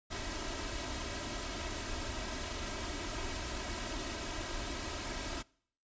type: noise with comb filter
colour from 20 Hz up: pink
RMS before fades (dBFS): -39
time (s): 0.1-5.43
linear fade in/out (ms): 20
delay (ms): 3.1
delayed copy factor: +0.65
effects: noise-tail reverb RT60 0.6 s tail -24 dB re dry + resampled to 16000 Hz